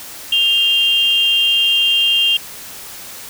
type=tone pair together; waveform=sine; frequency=2794 / 3196 Hz; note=F7 / G7; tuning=0 / +33 cents; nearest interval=major second; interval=233 cents; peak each=-14 dBFS; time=0.32-2.37 s; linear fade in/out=5 ms; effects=white hiss -33 dBFS RMS until 3.29 s